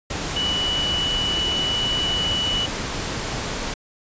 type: tone in noise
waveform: sine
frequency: 2952 Hz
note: F#7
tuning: 5 cents flat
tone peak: -21 dBFS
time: 0.36-2.66 s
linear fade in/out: 5 ms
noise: pink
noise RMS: -27 dBFS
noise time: 0.1-3.74 s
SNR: +3 dB
effects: resampled to 16000 Hz